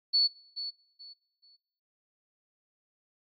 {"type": "tone with echo", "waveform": "sine", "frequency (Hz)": 4435, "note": "C#8", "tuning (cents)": 0, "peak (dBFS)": -21, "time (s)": [0.13, 0.28], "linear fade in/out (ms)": 20, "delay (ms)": 430, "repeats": 3, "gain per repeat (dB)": -12, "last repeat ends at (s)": 1.57, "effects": ["noise-tail reverb RT60 1.0 s tail -25 dB re dry", "AAC 48 kbps"]}